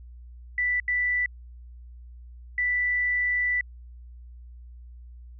sine tone bursts at uneven times, 1975.5 Hz, B6, in tune, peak -22 dBFS, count 3, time 0.58-0.8 / 0.88-1.26 / 2.58-3.61 s, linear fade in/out 2 ms, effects added 60 Hz sine -42 dBFS peak until 5.39 s

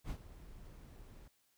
brown noise with ADSR envelope, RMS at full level -39 dBFS, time 0.04-1.28 s, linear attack 60 ms, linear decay 73 ms, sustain -15 dB, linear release 5 ms, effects white hiss -75 dBFS RMS until 1.57 s

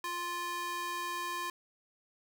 square tone with high-pass filter, 349.2 Hz, F4, in tune, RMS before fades -37 dBFS, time 0.04-1.5 s, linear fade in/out 2 ms, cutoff 960 Hz, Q 1.4, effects none

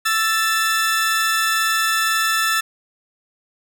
sawtooth tone pair together, 1325.5 / 1760 Hz, E6 / A6, +9 / 0 cents, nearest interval perfect fourth, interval 491 cents, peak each -16 dBFS, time 0.05-2.61 s, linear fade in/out 10 ms, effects none

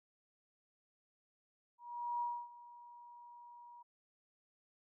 sine tone with ADSR envelope, 957 Hz, A#5, 45 cents sharp, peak -34 dBFS, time 1.78-3.83 s, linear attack 430 ms, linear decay 270 ms, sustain -19 dB, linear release 12 ms, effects none

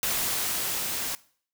white noise with level ramp, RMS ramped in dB -27 to -31 dBFS, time 0.03-1.15 s, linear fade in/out 0 ms, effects noise-tail reverb RT60 0.5 s tail -20 dB re dry

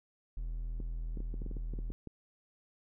triangle tone, 40.88 Hz, E1, 14 cents flat, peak -33 dBFS, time 0.37-1.92 s, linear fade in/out 0 ms
clicks, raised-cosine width 3 ms, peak -31 dBFS, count 12, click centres 0.802 / 1.173 / 1.204 / 1.341 / 1.419 / 1.463 / 1.513 / 1.568 / 1.737 / 1.789 / 1.903 / 2.073 s
effects none

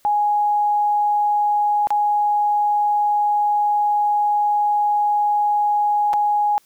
sine tone with dropouts, 830.6 Hz, G#5, in tune, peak -15 dBFS, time 0.05-6.58 s, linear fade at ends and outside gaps 0 ms, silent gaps 1.871-1.905 / 6.132-6.137 s, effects white hiss -58 dBFS RMS until 6.65 s

